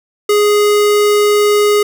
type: tone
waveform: square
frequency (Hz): 415.3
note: G#4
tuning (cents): 0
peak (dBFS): -9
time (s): 0.29-1.83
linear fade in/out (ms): 5
effects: none